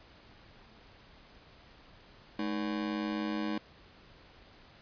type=ring-modulated tone; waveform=40% pulse; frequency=263.5 Hz; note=C4; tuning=12 cents sharp; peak=-28 dBFS; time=2.39-3.58 s; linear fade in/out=2 ms; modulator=49.6 Hz; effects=pink hiss -57 dBFS RMS until 4.81 s + resampled to 11025 Hz